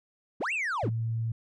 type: linear two-way sweep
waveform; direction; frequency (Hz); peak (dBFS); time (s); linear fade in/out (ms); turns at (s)
triangle; up then down; 95 to 2794 to 95; -26; 0.4-0.9; 10; 0.53
type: tone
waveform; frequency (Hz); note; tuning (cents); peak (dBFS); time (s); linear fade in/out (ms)
sine; 113.8; A#2; -41; -27; 0.83-1.32; 5
effects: tanh soft clip ceiling -17 dBFS + resampled to 22050 Hz